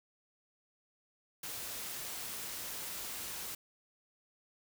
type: noise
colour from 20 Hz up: white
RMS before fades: -42 dBFS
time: 1.43-3.55 s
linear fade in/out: 5 ms
effects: none